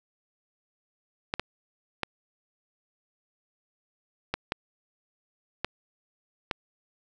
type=clicks; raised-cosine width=0.3 ms; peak=-11 dBFS; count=7; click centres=1.339 / 1.396 / 2.033 / 4.34 / 4.521 / 5.646 / 6.512 s; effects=none